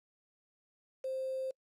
sine tone with quantisation, 525 Hz, C5, 6 cents sharp, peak -34 dBFS, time 1.04-1.51 s, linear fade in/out 5 ms, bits 9, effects noise-tail reverb RT60 0.1 s tail -26 dB re dry + low-pass 8000 Hz 12 dB/octave

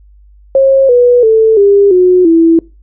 sine tone with pitch steps, 539 / 488.6 / 442.9 / 401.5 / 363.9 / 329.9 Hz, C#5 / B4 / A4 / G4 / F#4 / E4, -49 / -19 / +11 / +41 / -29 / +1 cents, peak -3 dBFS, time 0.55-2.59 s, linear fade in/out 2 ms, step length 340 ms, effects noise-tail reverb RT60 0.3 s tail -24 dB re dry + added 50 Hz sine -38 dBFS peak until 2.82 s

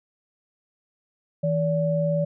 sine tone pair together, 161.63 / 576 Hz, E3 / D5, -34 / -34 cents, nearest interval octave + minor seventh, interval 2200 cents, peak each -23 dBFS, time 1.43-2.25 s, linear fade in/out 10 ms, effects none

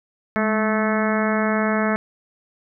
harmonic tone with a mistuned harmonic, 217.5 Hz, A3, 20 cents flat, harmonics 1 / 2 / 3 / 4 / 5 / 6 / 7 / 8 / 9 / 10, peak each -21 / -27 / -25 / -31 / -31 / -28 / -31 / -29 / -36 / -32 dBFS, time 0.36-1.96 s, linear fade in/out 0 ms, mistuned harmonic 1, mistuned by -45 cents, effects none

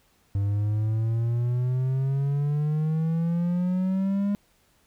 triangle exponential sweep, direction up, 98.9 to 204.3 Hz, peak -20 dBFS, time 0.35-4.35 s, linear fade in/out 0 ms, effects pink hiss -64 dBFS RMS until 4.86 s

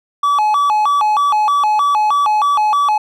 triangle tone with vibrato, 987.8 Hz, B5, in tune, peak -9 dBFS, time 0.23-2.98 s, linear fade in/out 5 ms, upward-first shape square, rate 3.2 Hz, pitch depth 260 cents each way, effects none

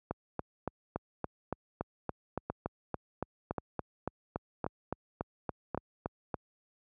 two click trains, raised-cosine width 1 ms, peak -19 / -19 dBFS, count 23 / 4, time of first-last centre 0.11-6.342 / 2.5-5.747 s, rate 3.53 / 0.924 Hz, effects high-pass 60 Hz 12 dB/octave

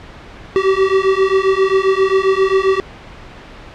square beating tone pair, 380.4 / 387.9 Hz, F#4 / G4, +48 / -18 cents, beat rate 7.5 Hz, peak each -15 dBFS, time 0.56-2.8 s, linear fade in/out 0 ms, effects pink hiss -36 dBFS RMS until 3.74 s + low-pass 3000 Hz 12 dB/octave

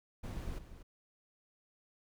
brown noise with echo, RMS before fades -41 dBFS, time 0.23-0.59 s, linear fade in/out 10 ms, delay 240 ms, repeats 1, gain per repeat -11 dB, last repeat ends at 0.83 s, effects none

